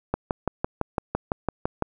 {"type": "click train", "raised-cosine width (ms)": 1, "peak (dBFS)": -9, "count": 11, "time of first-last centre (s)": [0.14, 1.824], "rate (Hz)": 5.94, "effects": []}